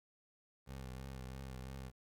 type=tone with vibrato; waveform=20% pulse; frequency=65.41 Hz; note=C2; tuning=in tune; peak=-40 dBFS; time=0.66-1.92 s; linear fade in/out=50 ms; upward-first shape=triangle; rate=3 Hz; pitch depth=56 cents each way; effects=11-bit